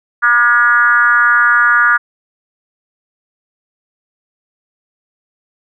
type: tone with frequency modulation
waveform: sine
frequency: 1439 Hz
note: F#6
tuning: 49 cents flat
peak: -7 dBFS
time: 0.22-1.98 s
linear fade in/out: 20 ms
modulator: 240 Hz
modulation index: 1.1
effects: none